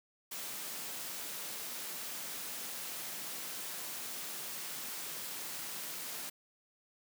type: high-pass noise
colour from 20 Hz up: white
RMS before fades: -42 dBFS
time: 0.31-6.3 s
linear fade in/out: 10 ms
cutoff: 130 Hz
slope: 48 dB/octave
effects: none